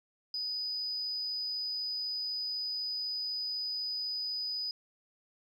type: tone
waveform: sine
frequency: 4978 Hz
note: D#8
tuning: in tune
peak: -32 dBFS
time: 0.34-4.71 s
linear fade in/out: 2 ms
effects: tanh soft clip ceiling -28 dBFS